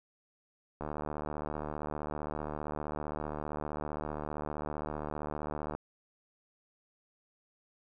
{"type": "click train", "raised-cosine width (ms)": 1, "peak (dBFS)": -23, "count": 373, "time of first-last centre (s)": [0.81, 5.75], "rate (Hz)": 75.3, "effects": []}